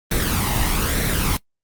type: noise with flanger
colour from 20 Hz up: pink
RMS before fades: -20 dBFS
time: 0.11-1.37 s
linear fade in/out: 5 ms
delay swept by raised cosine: 0.5 to 1.06 ms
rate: 1.1 Hz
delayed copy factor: +0.55
effects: noise-tail reverb RT60 0.1 s tail -21 dB re dry + Opus 32 kbps